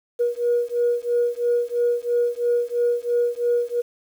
sine beating tone pair, 478.1 / 481.1 Hz, A#4 / B4, +44 / -45 cents, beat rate 3 Hz, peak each -21 dBFS, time 0.19-3.82 s, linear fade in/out 20 ms, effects tanh soft clip ceiling -12 dBFS + 8-bit

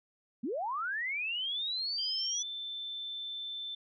sine linear sweep, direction up, 199.3 to 5980 Hz, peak -32 dBFS, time 0.43-2.43 s, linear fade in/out 10 ms
sine tone with pitch glide, 3136 to 3540 Hz, G7 to A7, 0 to +10 cents, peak -37 dBFS, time 1.98-3.75 s, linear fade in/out 5 ms, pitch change +210 cents, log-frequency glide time 2.31-2.45 s
effects none

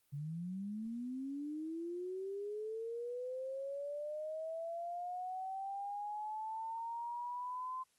sine linear sweep, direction up, 138.59 to 1036 Hz, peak -39 dBFS, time 0.12-7.84 s, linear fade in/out 20 ms, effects white hiss -75 dBFS RMS until 7.98 s + Opus 32 kbps

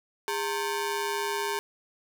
sawtooth ring-modulated tone, 659.3 Hz, E5, in tune, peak -21 dBFS, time 0.28-1.59 s, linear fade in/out 0 ms, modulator 252 Hz, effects none

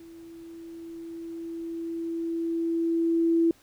sine tone with level ramp, 332.4 Hz, E4, 15 cents sharp, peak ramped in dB -44 to -18 dBFS, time 0-3.51 s, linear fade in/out 2 ms, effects pink hiss -59 dBFS RMS until 3.62 s

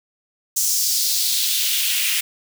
white noise with high-pass filter sweep, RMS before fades -20 dBFS, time 0.56-2.21 s, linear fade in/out 10 ms, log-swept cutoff 6300 to 2300 Hz, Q 2.3, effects none

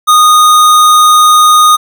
square tone, 1235 Hz, D#6, 13 cents flat, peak -3 dBFS, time 0.07-1.77 s, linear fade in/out 20 ms, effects none

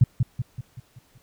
sine tone with echo, 123.2 Hz, B2, 4 cents flat, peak -10 dBFS, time 0.01-0.04 s, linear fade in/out 5 ms, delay 190 ms, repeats 6, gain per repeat -6 dB, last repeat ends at 1.18 s, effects pink hiss -61 dBFS RMS until 1.22 s

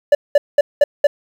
triangle tone bursts, 580 Hz, D5, 22 cents flat, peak -4 dBFS, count 5, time 0.12-1.07 s, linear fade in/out 5 ms, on 30 ms, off 200 ms, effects 7-bit

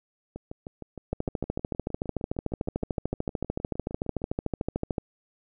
two click trains, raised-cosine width 2 ms, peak -24 / -14 dBFS, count 26 / 53, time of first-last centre 0.36-4.218 / 1.13-4.982 s, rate 6.48 / 13.5 Hz, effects none

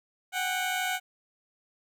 15% pulse tone pair together, 740 / 792.2 Hz, F#5 / G5, 0 / +18 cents, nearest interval minor second, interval 118 cents, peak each -22 / -29 dBFS, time 0.32-1 s, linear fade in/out 50 ms, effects none

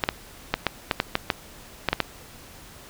clicks, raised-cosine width 0.3 ms, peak -4 dBFS, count 11, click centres 0.038 / 0.089 / 0.54 / 0.667 / 0.912 / 1.001 / 1.154 / 1.302 / 1.887 / 1.93 / 2.003 s, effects pink hiss -46 dBFS RMS until 2.89 s

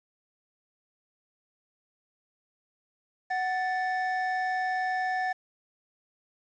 triangle tone pair together, 743 / 1760 Hz, F#5 / A6, +7 / 0 cents, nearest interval octave + minor third, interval 1493 cents, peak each -26 / -30 dBFS, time 3.3-5.33 s, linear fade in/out 10 ms, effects resampled to 16000 Hz + 9-bit

